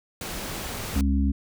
pink noise, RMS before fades -33 dBFS, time 0.21-1.01 s, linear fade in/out 2 ms
harmonic tone, 68.8 Hz, C#2, 12 cents flat, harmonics 1 / 3 / 4, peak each -21 / -26 / -27 dBFS, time 0.95-1.32 s, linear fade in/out 10 ms
effects none

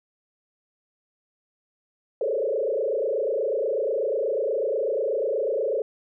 sine tone with frequency modulation, 493.9 Hz, B4, in tune, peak -22 dBFS, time 2.21-5.82 s, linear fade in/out 2 ms, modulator 28.2 Hz, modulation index 2.9, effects none

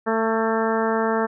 harmonic tone with a mistuned harmonic, 223.2 Hz, A3, 25 cents sharp, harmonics 1 / 2 / 3 / 4 / 5 / 6 / 7 / 8, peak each -25 / -23 / -27 / -27 / -30 / -30 / -32 / -34 dBFS, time 0.06-1.27 s, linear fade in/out 20 ms, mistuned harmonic 7, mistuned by +26 cents, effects none

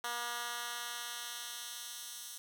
10% pulse tone with high-pass filter sweep, 238.9 Hz, A#3, 43 cents sharp, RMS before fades -42 dBFS, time 0.04-2.38 s, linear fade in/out 2 ms, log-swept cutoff 1000 to 5500 Hz, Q 0.7, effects 10-bit

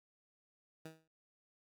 15% pulse tone with exponential decay, 159.8 Hz, D#3, 47 cents sharp, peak -38 dBFS, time 0.85-1.08 s, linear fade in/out 5 ms, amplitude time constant 48 ms, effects none

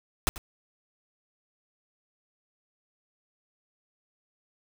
pink noise with echo, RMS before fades -23 dBFS, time 0.27-0.29 s, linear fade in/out 0 ms, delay 89 ms, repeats 1, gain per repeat -15 dB, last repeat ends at 0.379 s, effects none

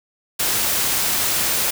white noise, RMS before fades -20 dBFS, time 0.39-1.71 s, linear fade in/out 10 ms, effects none

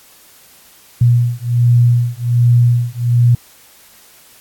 sine beating tone pair, 119.8 / 121.1 Hz, A#2 / B2, +48 / -34 cents, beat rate 1.3 Hz, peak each -12 dBFS, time 1.01-3.35 s, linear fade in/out 5 ms, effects white hiss -45 dBFS RMS until 4.4 s + AAC 64 kbps

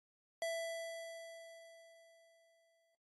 square tone with exponential decay, 663 Hz, E5, 10 cents sharp, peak -36 dBFS, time 0.42-2.95 s, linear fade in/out 1 ms, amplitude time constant 550 ms, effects noise-tail reverb RT60 0.1 s tail -17 dB re dry + AAC 32 kbps

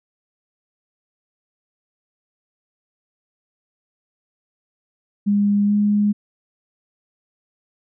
sine tone with pitch glide, 203.7 to 206.8 Hz, G#3 to G#3, -33 to -7 cents, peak -14 dBFS, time 5.26-6.13 s, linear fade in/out 20 ms, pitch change +26 cents, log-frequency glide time 5.65-5.73 s, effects none

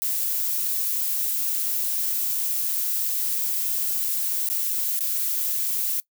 violet noise with dropouts, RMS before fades -25 dBFS, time 0.02-6 s, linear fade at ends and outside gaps 0 ms, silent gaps 4.488-4.5 / 4.992-5.007 s, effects noise-tail reverb RT60 0.1 s tail -21 dB re dry

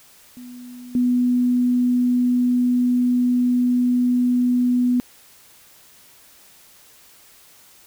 sine tone with level steps, 246.9 Hz, B3, in tune, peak -35 / -15 dBFS, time 0.37-5 s, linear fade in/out 0 ms, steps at 0.95 s, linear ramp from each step 2 ms, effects white hiss -50 dBFS RMS until 7.86 s

